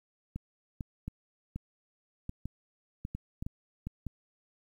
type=clicks; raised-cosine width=5 ms; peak=-24 dBFS; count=12; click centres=0.36 / 0.808 / 1.08 / 1.56 / 2.294 / 2.456 / 3.051 / 3.15 / 3.425 / 3.465 / 3.87 / 4.067 s; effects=10-bit